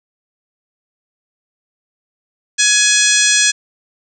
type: harmonic tone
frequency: 840 Hz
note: G#5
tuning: 19 cents sharp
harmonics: 2 / 3 / 4 / 5 / 6 / 7 / 8 / 9 / 10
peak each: -17 / -19 / -18 / -20 / -22 / -16 / -19 / -21 / -21 dBFS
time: 2.58-3.52 s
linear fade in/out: 20 ms
effects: none